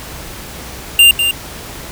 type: tone with echo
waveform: square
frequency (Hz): 2792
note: F7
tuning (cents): -1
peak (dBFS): -4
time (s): 0.99-1.11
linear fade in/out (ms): 2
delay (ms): 200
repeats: 1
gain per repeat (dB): -8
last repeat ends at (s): 1.31
effects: added 63 Hz sine -37 dBFS peak until 1.91 s + pink hiss -30 dBFS RMS until 1.91 s